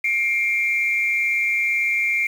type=tone pair together; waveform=sine; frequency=2131 / 2349 Hz; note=C7 / D7; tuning=+31 / 0 cents; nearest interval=major second; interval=169 cents; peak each=-20 dBFS; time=0.04-2.27 s; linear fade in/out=5 ms; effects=tanh soft clip ceiling -11 dBFS + 7-bit